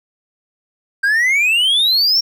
triangle exponential sweep, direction up, 1568 to 5588 Hz, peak -10 dBFS, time 1.03-2.21 s, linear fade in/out 10 ms, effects none

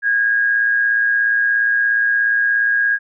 sine tone with amplitude modulation, 1636 Hz, G#6, 26 cents flat, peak -11 dBFS, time 0.02-2.99 s, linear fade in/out 50 ms, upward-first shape sine, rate 117 Hz, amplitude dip 45%, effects none

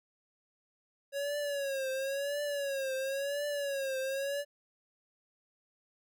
square tone with vibrato, 554.4 Hz, C#5, in tune, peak -33 dBFS, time 1.12-4.45 s, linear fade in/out 50 ms, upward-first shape triangle, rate 0.96 Hz, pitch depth 100 cents each way, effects none

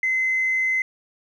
triangle tone with tanh clipping, 2053 Hz, C7, 33 cents flat, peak -19 dBFS, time 0.03-0.82 s, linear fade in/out 2 ms, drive 4 dB, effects none

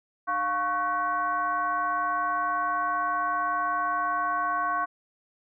sine tone with frequency modulation, 1108.7 Hz, C#6, in tune, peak -24 dBFS, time 0.27-4.86 s, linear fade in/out 20 ms, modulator 402 Hz, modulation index 0.92, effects none

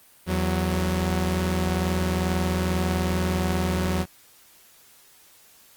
sawtooth tone pair together, 82.41 / 185 Hz, E2 / F#3, 0 / 0 cents, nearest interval octave + major second, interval 1400 cents, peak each -21 dBFS, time 0.26-4.06 s, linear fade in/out 50 ms, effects white hiss -54 dBFS RMS until 5.76 s + Opus 32 kbps

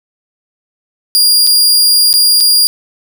sawtooth tone with dropouts, 4821 Hz, D8, 45 cents sharp, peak -3 dBFS, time 1.15-2.67 s, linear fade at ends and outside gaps 0 ms, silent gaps 1.467-1.472 / 2.129-2.139 / 2.403-2.407 s, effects none

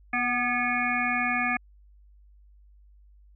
harmonic tone with a mistuned harmonic, 243.4 Hz, B3, 25 cents flat, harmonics 1 / 3 / 5 / 7 / 9 / 10, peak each -32 / -31 / -32 / -30 / -29 / -32 dBFS, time 0.13-1.57 s, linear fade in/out 5 ms, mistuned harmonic 3, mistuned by +30 cents, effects added 50 Hz sine -52 dBFS peak until 3.35 s

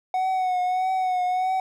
triangle tone with vibrato, 740 Hz, F#5, in tune, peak -19 dBFS, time 0.14-1.6 s, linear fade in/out 2 ms, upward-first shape triangle, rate 1.6 Hz, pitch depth 42 cents each way, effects none

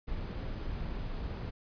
brown noise, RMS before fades -37 dBFS, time 0.07-1.51 s, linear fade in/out 20 ms, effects resampled to 11025 Hz

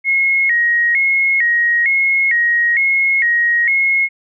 sine tone with vibrato, 2021 Hz, B6, 39 cents sharp, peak -11 dBFS, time 0.04-4.09 s, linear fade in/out 50 ms, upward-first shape square, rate 1.1 Hz, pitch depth 120 cents each way, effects none

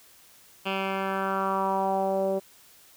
10% pulse tone with low-pass filter sweep, 193 Hz, G3, 27 cents flat, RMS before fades -27 dBFS, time 0.65-2.4 s, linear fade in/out 20 ms, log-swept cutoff 2800 to 500 Hz, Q 3.3, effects white hiss -55 dBFS RMS until 2.96 s

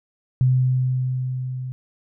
sine tone with level ramp, 128.2 Hz, C3, 35 cents flat, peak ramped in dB -13 to -27 dBFS, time 0.41-1.72 s, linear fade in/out 0 ms, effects none

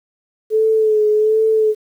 sine tone with vibrato, 432.5 Hz, A4, 30 cents flat, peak -11 dBFS, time 0.5-1.75 s, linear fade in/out 50 ms, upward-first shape sine, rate 1.3 Hz, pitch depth 34 cents each way, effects 8-bit

